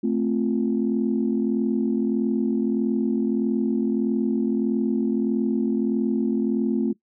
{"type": "chord", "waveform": "sine", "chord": "F major", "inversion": "first", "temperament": "equal", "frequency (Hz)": [220, 261.6, 349.2], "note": ["A3", "C4", "F4"], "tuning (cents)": [0, 0, 0], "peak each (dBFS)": [-22, -24, -26], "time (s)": [0.03, 6.93], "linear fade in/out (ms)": 10, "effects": ["noise-tail reverb RT60 0.1 s tail -19 dB re dry", "tanh soft clip ceiling -11 dBFS"]}